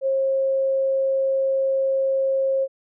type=tone; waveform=sine; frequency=537 Hz; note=C5; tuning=45 cents sharp; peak=-18 dBFS; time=0.01-2.68 s; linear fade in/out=50 ms; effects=none